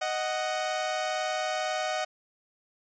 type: tone pair together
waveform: sawtooth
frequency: 622 / 742 Hz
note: D#5 / F#5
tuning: -1 / +5 cents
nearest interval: minor third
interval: 306 cents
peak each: -27 dBFS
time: 0.01-2.05 s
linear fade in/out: 10 ms
effects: resampled to 16000 Hz